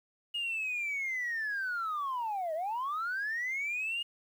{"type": "linear two-way sweep", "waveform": "sine", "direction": "down then up", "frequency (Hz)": [2872, 610, 2872], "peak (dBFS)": -30, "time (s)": [0.34, 4.03], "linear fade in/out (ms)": 10, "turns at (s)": 2.54, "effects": ["tanh soft clip ceiling -29 dBFS", "10-bit"]}